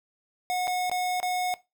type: tone with dropouts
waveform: square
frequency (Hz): 728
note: F#5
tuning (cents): -28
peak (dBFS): -26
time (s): 0.5-1.54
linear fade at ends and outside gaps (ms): 0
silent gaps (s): 0.672-0.678 / 0.897-0.915 / 1.201-1.229
effects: noise-tail reverb RT60 0.2 s tail -17 dB re dry